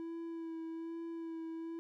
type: tone with vibrato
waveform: triangle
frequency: 329.6 Hz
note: E4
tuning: in tune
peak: -38 dBFS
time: 0-1.79 s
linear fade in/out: 0 ms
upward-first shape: sine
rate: 1.2 Hz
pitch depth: 19 cents each way
effects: none